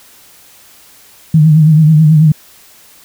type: tone with vibrato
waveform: sine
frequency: 155.56 Hz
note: D#3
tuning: in tune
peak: -3 dBFS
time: 1.34-2.32 s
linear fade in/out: 5 ms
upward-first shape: triangle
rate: 9.2 Hz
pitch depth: 77 cents each way
effects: white hiss -42 dBFS RMS until 3.04 s

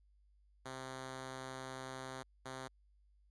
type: tone bursts at uneven times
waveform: 5% pulse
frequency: 131.1 Hz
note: C3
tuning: 4 cents sharp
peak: -33 dBFS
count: 2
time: 0.65-2.23 / 2.45-2.68 s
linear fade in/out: 10 ms
effects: added 50 Hz sine -66 dBFS peak until 3.3 s + resampled to 24000 Hz

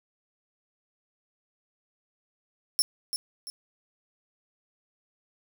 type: tone with echo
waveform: 20% pulse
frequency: 5390 Hz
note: E8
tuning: 38 cents sharp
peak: -15 dBFS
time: 2.79-2.82 s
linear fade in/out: 0 ms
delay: 340 ms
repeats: 2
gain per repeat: -8 dB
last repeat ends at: 3.5 s
effects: none

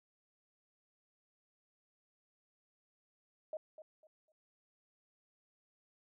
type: tone with echo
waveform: sine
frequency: 622.3 Hz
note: D#5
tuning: in tune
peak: -38 dBFS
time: 3.53-3.57 s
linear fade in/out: 2 ms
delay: 250 ms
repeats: 3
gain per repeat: -12 dB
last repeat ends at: 4.32 s
effects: none

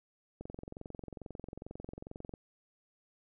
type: click train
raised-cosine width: 2 ms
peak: -30 dBFS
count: 44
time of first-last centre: 0.41-2.338 s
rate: 22.3 Hz
effects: none

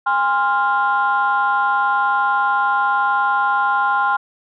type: chord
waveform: sine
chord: F minor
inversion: first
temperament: equal with one note detuned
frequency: 815.4 / 1046.5 / 1396.9 Hz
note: Ab5 / C6 / F6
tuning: -32 / 0 / 0 cents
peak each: -18 dBFS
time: 0.06-4.17 s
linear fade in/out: 10 ms
effects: tanh soft clip ceiling -8 dBFS

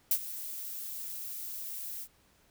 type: noise with ADSR envelope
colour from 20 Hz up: violet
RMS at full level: -24 dBFS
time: 0.11-2.08 s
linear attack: 5 ms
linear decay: 62 ms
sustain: -16 dB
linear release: 64 ms
effects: pink hiss -66 dBFS RMS until 2.5 s

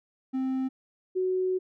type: tone pair in turn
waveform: triangle / sine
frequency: 262 / 371.2 Hz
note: C4 / F#4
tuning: +2 / +6 cents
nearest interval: tritone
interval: 604 cents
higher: second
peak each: -24 / -24 dBFS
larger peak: neither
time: 0.33-0.69 / 1.15-1.59 s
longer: second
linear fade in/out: 20 ms
effects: none

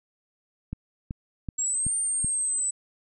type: click train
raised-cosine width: 5 ms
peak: -19 dBFS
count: 5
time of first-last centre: 0.73-2.245 s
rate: 2.64 Hz
type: linear two-way sweep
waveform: sine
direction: up then down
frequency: 7459 to 8870 to 7950 Hz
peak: -24 dBFS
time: 1.58-2.71 s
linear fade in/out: 10 ms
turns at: 1.95 s
effects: none

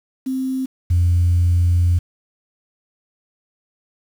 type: tone pair in turn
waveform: sine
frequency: 261.6 / 87.3 Hz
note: C4 / F2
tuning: 0 / 0 cents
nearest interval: octave + perfect fifth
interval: 1900 cents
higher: first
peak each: -19 / -11 dBFS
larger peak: second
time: 0.26-0.66 / 0.9-1.99 s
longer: second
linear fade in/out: 10 ms
effects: tanh soft clip ceiling -9 dBFS + 7-bit

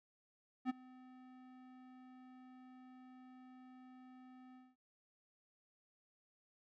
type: tone with ADSR envelope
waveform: square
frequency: 255.4 Hz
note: C4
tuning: 42 cents flat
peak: -33 dBFS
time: 0.65-4.76 s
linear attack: 47 ms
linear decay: 18 ms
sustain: -24 dB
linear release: 210 ms
effects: low-pass 2000 Hz 12 dB/octave

